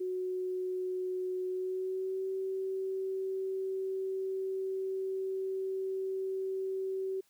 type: tone with pitch glide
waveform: sine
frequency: 368.6 to 381.6 Hz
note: F#4 to G4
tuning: -7 to -47 cents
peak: -32 dBFS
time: 0-7.21 s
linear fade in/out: 10 ms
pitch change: +60 cents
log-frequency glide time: 1.47-2.28 s
effects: white hiss -70 dBFS RMS until 7.29 s